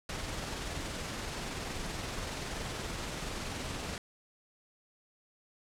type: noise with amplitude modulation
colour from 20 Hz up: pink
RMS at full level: -37 dBFS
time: 0.09-3.98 s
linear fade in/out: 2 ms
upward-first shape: sine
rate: 21.1 Hz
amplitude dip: 25%
effects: low-pass 8000 Hz 12 dB/octave